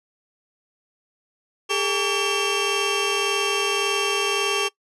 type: tone cluster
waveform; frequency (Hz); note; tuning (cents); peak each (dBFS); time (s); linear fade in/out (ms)
35% pulse; 402.4 / 444.2 / 1145 / 2707 / 3181; G4 / A4 / D6 / E7 / G7; +45 / +16 / -44 / +45 / +25; -25 / -28 / -25 / -25 / -25; 1.69-4.69; 20
effects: noise-tail reverb RT60 0.1 s tail -21 dB re dry + resampled to 24000 Hz